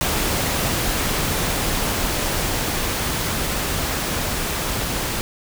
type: noise with level ramp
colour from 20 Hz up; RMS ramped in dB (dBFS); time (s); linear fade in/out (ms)
pink; -21 to -24; 0.01-5.21; 0
effects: none